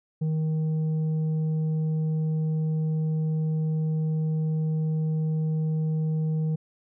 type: tone with tanh clipping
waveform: triangle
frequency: 157.1 Hz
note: D#3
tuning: 17 cents sharp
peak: -24 dBFS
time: 0.21-6.56 s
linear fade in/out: 10 ms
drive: 9 dB
effects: none